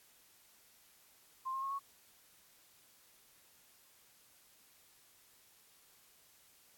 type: tone with pitch steps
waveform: sine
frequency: 1049 / 1068 / 1087.2 / 1106.9 Hz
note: C6 / C6 / C#6 / C#6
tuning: +4 / +35 / -34 / -3 cents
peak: -36 dBFS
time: 1.45-1.794 s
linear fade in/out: 20 ms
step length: 86 ms
effects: white hiss -65 dBFS RMS until 6.77 s + AAC 64 kbps